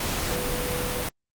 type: tone in noise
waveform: sine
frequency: 494.2 Hz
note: B4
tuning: 1 cent sharp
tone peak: -31 dBFS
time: 0.31-1.04 s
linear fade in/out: 5 ms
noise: pink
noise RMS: -28 dBFS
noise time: 0-1.09 s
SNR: -6 dB
effects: Opus 48 kbps